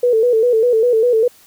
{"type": "tone with vibrato", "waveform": "sine", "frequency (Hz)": 466.2, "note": "A#4", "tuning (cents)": 0, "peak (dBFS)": -10, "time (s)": [0.03, 1.28], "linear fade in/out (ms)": 5, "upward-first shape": "square", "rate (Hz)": 5, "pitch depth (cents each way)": 85, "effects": ["white hiss -48 dBFS RMS until 1.46 s"]}